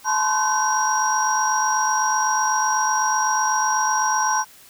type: tone cluster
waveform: sine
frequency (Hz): 866 / 1021 / 1069 / 1524 / 5700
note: A5 / C6 / C6 / G6 / F8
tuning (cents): -28 / -43 / +37 / -49 / +34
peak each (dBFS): -21 / -23 / -28 / -25 / -24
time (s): 0.04-4.45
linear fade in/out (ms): 50
effects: tanh soft clip ceiling -8 dBFS + white hiss -48 dBFS RMS until 4.69 s